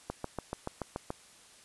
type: click train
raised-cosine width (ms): 1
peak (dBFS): -20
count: 8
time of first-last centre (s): 0.1-1.104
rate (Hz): 6.97
effects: white hiss -57 dBFS RMS until 1.64 s + resampled to 24000 Hz